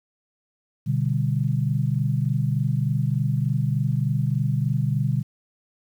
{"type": "chord", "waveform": "sine", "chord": "G major", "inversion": "first", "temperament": "equal", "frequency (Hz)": [123.47, 146.83, 196], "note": ["B2", "D3", "G3"], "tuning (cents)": [0, 0, 0], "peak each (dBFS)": [-23, -23, -29], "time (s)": [0.86, 5.23], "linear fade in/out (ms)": 20, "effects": ["9-bit"]}